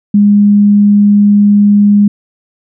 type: tone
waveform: sine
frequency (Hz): 204.9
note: G#3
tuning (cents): -23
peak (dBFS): -3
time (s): 0.14-2.08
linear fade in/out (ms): 5
effects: none